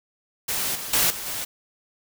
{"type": "noise with level steps", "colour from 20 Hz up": "white", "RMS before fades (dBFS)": [-26, -33, -20, -33, -30], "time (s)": [0.48, 1.45], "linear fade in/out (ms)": 10, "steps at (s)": [0.75, 0.93, 1.1, 1.26], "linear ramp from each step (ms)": 5, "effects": []}